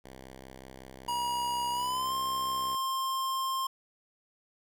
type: tone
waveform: 5% pulse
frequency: 65.41 Hz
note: C2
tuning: in tune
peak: -35 dBFS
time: 0.04-2.76 s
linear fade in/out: 10 ms
type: tone with pitch glide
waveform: square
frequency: 960 to 1059.1 Hz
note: B5 to C6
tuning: -49 to +21 cents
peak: -30 dBFS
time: 1.08-3.67 s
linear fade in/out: 5 ms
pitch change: +170 cents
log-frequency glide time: 1.72-2.14 s
effects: none